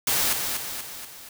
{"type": "noise with echo", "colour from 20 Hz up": "white", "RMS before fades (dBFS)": -23, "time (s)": [0.07, 0.33], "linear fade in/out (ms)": 2, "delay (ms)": 240, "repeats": 4, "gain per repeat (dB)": -5, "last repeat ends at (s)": 1.29, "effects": []}